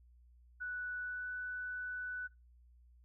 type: tone with pitch glide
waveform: sine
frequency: 1480 to 1490.3 Hz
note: F#6 to F#6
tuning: 0 to +12 cents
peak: -38 dBFS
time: 0.6-2.28 s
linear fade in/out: 20 ms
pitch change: +12 cents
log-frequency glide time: 1-1.3 s
effects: noise-tail reverb RT60 0.2 s tail -20 dB re dry + added 60 Hz sine -60 dBFS peak until 3.04 s